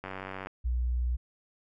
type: click train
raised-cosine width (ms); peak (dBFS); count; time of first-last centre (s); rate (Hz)
0.5; -23; 42; 0.04-0.471; 95.2
type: tone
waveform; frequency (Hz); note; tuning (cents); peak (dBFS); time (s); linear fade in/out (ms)
sine; 60.9; B1; -24; -26; 0.64-1.17; 20
effects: none